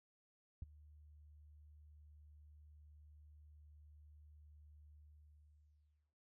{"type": "tone with ADSR envelope", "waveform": "sine", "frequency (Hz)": 74.9, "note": "D2", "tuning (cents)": 35, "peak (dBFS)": -39, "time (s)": [0.62, 6.15], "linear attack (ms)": 3, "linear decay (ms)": 19, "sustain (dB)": -20, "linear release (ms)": 1200, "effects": []}